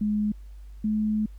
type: tone pair in turn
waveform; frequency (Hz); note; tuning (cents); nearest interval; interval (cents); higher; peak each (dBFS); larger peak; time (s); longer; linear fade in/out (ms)
sine; 210.1 / 214.1; G#3 / A3; +20 / -47; unison; 33; second; -22; neither; 0.01-0.32 / 0.84-1.26; second; 5
effects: added 50 Hz sine -40 dBFS peak until 1.38 s + pink hiss -65 dBFS RMS until 1.38 s